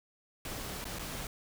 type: noise with dropouts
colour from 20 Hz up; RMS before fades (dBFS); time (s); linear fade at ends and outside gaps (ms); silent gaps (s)
pink; -40; 0.45-1.27; 2; 0.843-0.853 / 0.987-0.993
effects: none